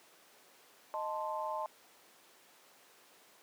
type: chord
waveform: sine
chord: A diminished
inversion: second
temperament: equal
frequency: 622.3 / 880 / 1046.5 Hz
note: Eb5 / A5 / C6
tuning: 0 / 0 / 0 cents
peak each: -39 / -38 / -40 dBFS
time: 0.94-1.66 s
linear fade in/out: 0 ms
effects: pink hiss -61 dBFS RMS until 3.42 s + high-pass 400 Hz 12 dB/octave